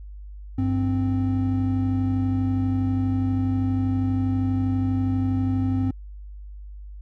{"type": "tone pair together", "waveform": "triangle", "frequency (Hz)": [98, 261.6], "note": ["G2", "C4"], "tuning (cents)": [0, 0], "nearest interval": "octave + perfect fourth", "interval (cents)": 1700, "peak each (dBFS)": -21, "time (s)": [0.58, 5.91], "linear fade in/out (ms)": 5, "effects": ["added 50 Hz sine -36 dBFS peak until 7.01 s"]}